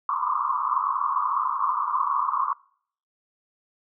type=band-pass noise; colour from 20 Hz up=pink; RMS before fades=-25 dBFS; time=0.09-2.53 s; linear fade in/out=2 ms; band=1000 to 1200 Hz; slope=96 dB/octave; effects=noise-tail reverb RT60 0.6 s tail -25 dB re dry